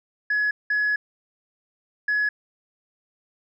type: tone bursts at uneven times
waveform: sine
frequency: 1690 Hz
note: G#6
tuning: 30 cents sharp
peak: -18 dBFS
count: 3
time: 0.3-0.51 / 0.7-0.96 / 2.08-2.29 s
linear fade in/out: 5 ms
effects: tanh soft clip ceiling -17 dBFS